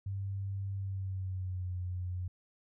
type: tone with pitch glide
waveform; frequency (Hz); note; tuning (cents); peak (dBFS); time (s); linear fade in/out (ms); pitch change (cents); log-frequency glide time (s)
sine; 98 to 90.39; G2 to F#2; 0 to -40; -34; 0.06-2.28; 5; -140; 0.75-1.73
effects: none